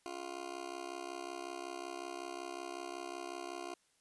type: tone with amplitude modulation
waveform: 20% pulse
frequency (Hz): 351.3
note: F4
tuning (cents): +10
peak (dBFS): -33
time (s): 0.06-3.74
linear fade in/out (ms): 0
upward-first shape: sine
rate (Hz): 65.4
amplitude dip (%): 90
effects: white hiss -73 dBFS RMS until 4 s + resampled to 24000 Hz